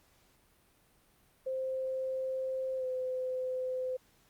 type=tone with pitch glide; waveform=sine; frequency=523.3 to 511.9 Hz; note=C5 to C5; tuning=0 to -38 cents; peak=-32 dBFS; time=1.46-3.97 s; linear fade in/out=10 ms; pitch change=-38 cents; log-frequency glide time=2.77-2.85 s; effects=pink hiss -67 dBFS RMS until 4.29 s + Opus 48 kbps